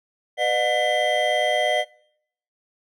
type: tone cluster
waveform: triangle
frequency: 497.7 / 607 / 724 / 2008 / 3183 Hz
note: B4 / D#5 / F#5 / B6 / G7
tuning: +13 / -43 / -38 / +28 / +26 cents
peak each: -27 / -21 / -22 / -24 / -27 dBFS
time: 0.37-1.85 s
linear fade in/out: 50 ms
effects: noise-tail reverb RT60 0.7 s tail -23 dB re dry